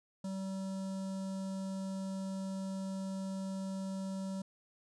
square tone with notch filter, 191.9 Hz, G3, 37 cents flat, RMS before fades -39 dBFS, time 0.24-4.42 s, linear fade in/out 5 ms, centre 2200 Hz, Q 0.52, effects resampled to 22050 Hz

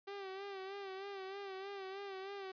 sawtooth tone with vibrato, 390.2 Hz, G4, 8 cents flat, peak -40 dBFS, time 0.07-2.52 s, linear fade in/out 10 ms, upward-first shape sine, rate 3.2 Hz, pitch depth 55 cents each way, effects resampled to 11025 Hz + 11-bit

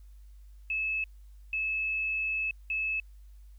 sine tone bursts at uneven times, 2600 Hz, E7, 24 cents flat, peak -28 dBFS, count 3, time 0.7-1.04 / 1.53-2.51 / 2.7-3 s, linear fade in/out 2 ms, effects added 50 Hz sine -48 dBFS peak until 3.58 s + white hiss -72 dBFS RMS until 3.58 s

